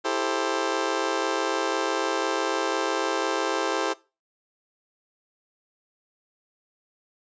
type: chord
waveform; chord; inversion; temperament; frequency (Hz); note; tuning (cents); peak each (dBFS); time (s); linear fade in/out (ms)
20% pulse; A minor seventh; second; just; 330 / 396 / 440 / 528; E4 / G4 / A4 / C5; +2 / +18 / 0 / +16; -25; 0.04-3.94; 20
effects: noise-tail reverb RT60 0.3 s tail -21 dB re dry + resampled to 16000 Hz